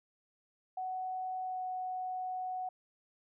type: tone with pitch glide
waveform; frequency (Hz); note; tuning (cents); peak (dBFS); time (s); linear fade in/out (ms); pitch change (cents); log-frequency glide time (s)
sine; 745 to 740.3; F#5 to F#5; +12 to +1; -35; 0.77-2.69; 5; -11; 1.42-1.61
effects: none